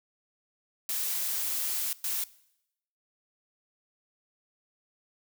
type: noise bursts at uneven times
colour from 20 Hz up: blue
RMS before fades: -31 dBFS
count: 2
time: 0.89-1.93 / 2.04-2.24 s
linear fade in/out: 2 ms
effects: noise-tail reverb RT60 0.8 s tail -20 dB re dry